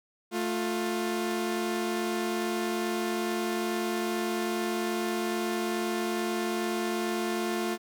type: tone pair together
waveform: sawtooth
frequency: 221 / 352.7 Hz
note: A3 / F4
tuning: +8 / +17 cents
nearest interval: minor sixth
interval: 809 cents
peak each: -28 / -26 dBFS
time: 0.31-7.78 s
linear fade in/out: 50 ms
effects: none